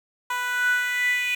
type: tone with high-pass filter sweep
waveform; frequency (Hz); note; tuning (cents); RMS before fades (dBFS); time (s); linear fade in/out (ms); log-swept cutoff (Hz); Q
10% pulse; 493.9; B4; 0; -24; 0.3-1.35; 5; 1100 to 2400; 8.7
effects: 8-bit